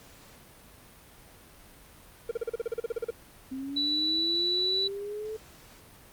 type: tone bursts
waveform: triangle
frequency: 463.8 Hz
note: A#4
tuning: 9 cents flat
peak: -25 dBFS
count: 14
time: 2.29-3.106 s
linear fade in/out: 5 ms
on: 23 ms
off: 38 ms
type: linear sweep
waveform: sine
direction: up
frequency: 259.6 to 440 Hz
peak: -33 dBFS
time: 3.51-5.37 s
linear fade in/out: 10 ms
type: tone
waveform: sine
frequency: 3951 Hz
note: B7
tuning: in tune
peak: -25 dBFS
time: 3.76-4.88 s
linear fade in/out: 10 ms
effects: pink hiss -53 dBFS RMS until 6.12 s + Opus 48 kbps